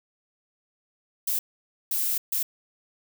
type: noise bursts at uneven times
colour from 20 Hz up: violet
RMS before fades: -26 dBFS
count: 3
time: 1.27-1.39 / 1.91-2.18 / 2.32-2.43 s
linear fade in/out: 5 ms
effects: none